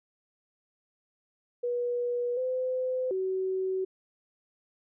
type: tone with pitch steps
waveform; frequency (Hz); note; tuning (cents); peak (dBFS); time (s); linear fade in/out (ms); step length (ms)
sine; 485.1 / 511 / 377.2; B4 / C5 / F#4; -31 / -41 / +33; -27; 1.63-3.85; 10; 740
effects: none